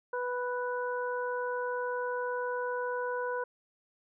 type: harmonic tone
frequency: 493.9 Hz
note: B4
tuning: in tune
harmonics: 1 / 2 / 3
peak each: -33 / -36 / -38 dBFS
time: 0.13-3.44 s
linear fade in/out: 5 ms
effects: none